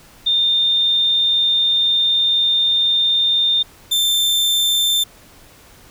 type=tone pair in turn; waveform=sine / 40% pulse; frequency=3621 / 3567 Hz; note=A7 / A7; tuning=+49 / +23 cents; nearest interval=unison; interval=26 cents; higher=first; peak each=-13 dBFS; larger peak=neither; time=0.26-3.63 / 3.91-5.04 s; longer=first; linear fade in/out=10 ms; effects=pink hiss -46 dBFS RMS until 5.9 s